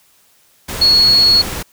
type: tone in noise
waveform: sine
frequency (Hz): 4347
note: C#8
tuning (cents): -35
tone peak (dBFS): -7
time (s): 0.81-1.42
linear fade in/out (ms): 10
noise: pink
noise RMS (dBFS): -24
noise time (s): 0.68-1.63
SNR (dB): +14
effects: white hiss -53 dBFS RMS until 1.72 s